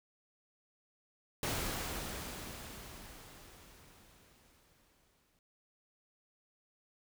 pink noise with exponential decay, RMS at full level -35 dBFS, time 1.43-5.39 s, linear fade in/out 1 ms, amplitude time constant 860 ms, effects none

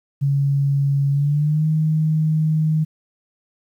sine tone with pitch glide, 140 to 156.24 Hz, C#3 to D#3, +18 to +8 cents, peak -15 dBFS, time 0.21-2.85 s, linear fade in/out 20 ms, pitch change +190 cents, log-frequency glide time 1.11-1.66 s, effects 9-bit

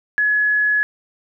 sine tone, 1694 Hz, G#6, 34 cents sharp, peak -14 dBFS, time 0.18-0.83 s, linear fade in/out 0 ms, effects none

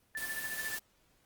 sine tone with tremolo, 1757 Hz, A6, 3 cents flat, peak -34 dBFS, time 0.15-0.78 s, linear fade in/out 0 ms, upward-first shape sine, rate 14 Hz, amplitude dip 75%
white noise, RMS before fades -41 dBFS, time 0.17-0.79 s, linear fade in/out 5 ms
effects pink hiss -70 dBFS RMS until 1.25 s + Opus 24 kbps

